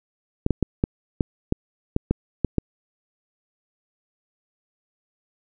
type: clicks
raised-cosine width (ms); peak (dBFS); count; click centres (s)
3; -6; 10; 0.464 / 0.507 / 0.627 / 0.839 / 1.208 / 1.524 / 1.964 / 2.11 / 2.447 / 2.583
effects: none